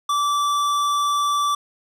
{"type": "tone with tanh clipping", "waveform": "sine", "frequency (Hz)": 1162, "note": "D6", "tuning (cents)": -19, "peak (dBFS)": -20, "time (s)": [0.09, 1.55], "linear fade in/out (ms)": 5, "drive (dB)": 17, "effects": []}